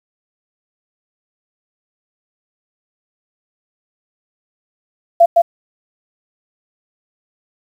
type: tone with echo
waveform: sine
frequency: 681 Hz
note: F5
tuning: 44 cents flat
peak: -4 dBFS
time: 5.2-5.26 s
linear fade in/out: 10 ms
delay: 160 ms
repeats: 1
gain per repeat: -2 dB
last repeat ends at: 5.42 s
effects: 7-bit